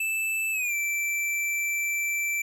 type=tone with pitch glide; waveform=square; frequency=2637 to 2336 Hz; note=E7 to D7; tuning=0 to -10 cents; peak=-26 dBFS; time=0-2.42 s; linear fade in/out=5 ms; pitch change=-210 cents; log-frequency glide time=0.52-0.74 s; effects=none